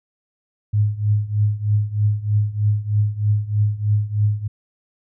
sine tone with tremolo, 104.8 Hz, G#2, 16 cents sharp, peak -12 dBFS, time 0.73-4.48 s, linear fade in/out 10 ms, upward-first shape triangle, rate 3.2 Hz, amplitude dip 90%, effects none

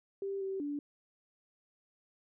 sine tone with pitch steps, 393.3 / 385.6 / 289.7 Hz, G4 / G4 / D4, +6 / -28 / -24 cents, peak -34 dBFS, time 0.22-0.79 s, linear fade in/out 2 ms, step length 190 ms, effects none

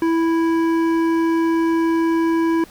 triangle tone with hard clipping, 329.6 Hz, E4, in tune, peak -17 dBFS, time 0.02-2.64 s, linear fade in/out 2 ms, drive 15 dB, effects pink hiss -46 dBFS RMS until 2.7 s

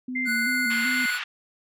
sine tone with vibrato, 242.1 Hz, B3, 34 cents flat, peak -29 dBFS, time 0.08-1.06 s, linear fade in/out 5 ms, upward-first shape square, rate 2.6 Hz, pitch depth 76 cents each way
sine tone, 2090 Hz, C7, 2 cents flat, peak -25 dBFS, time 0.15-1.11 s, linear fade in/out 10 ms
square tone with pitch glide, 1481 to 1469.1 Hz, F#6 to F#6, +1 to -13 cents, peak -26 dBFS, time 0.25-1.2 s, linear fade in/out 50 ms, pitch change -14 cents, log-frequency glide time 0.47-0.6 s
white band-pass noise, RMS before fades -33 dBFS, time 0.7-1.24 s, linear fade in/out 5 ms, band 1200 to 3200 Hz, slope 24 dB/octave
effects none

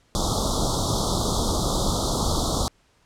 pink band-stop noise, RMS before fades -23 dBFS, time 0.15-2.68 s, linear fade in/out 0 ms, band 1300 to 3400 Hz, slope 96 dB/octave, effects pink hiss -62 dBFS RMS until 3.05 s + low-pass 8000 Hz 12 dB/octave

